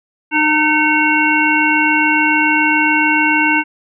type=harmonic tone with a mistuned harmonic; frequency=304.5 Hz; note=D#4; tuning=37 cents flat; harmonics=1 / 3 / 5 / 7 / 9; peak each=-17 / -17 / -17 / -17 / -17 dBFS; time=0.31-3.64 s; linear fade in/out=50 ms; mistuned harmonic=7; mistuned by=+56 cents; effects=none